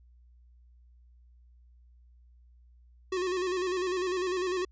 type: tone with vibrato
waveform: square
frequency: 365.9 Hz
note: F#4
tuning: 19 cents flat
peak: -29 dBFS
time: 3.12-4.65 s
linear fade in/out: 5 ms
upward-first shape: square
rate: 10 Hz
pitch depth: 49 cents each way
effects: added 60 Hz sine -55 dBFS peak until 4.71 s + resampled to 16000 Hz